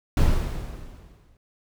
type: noise with exponential decay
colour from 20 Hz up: brown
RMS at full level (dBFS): -17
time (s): 0.17-1.37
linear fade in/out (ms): 2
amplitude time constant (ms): 260
effects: none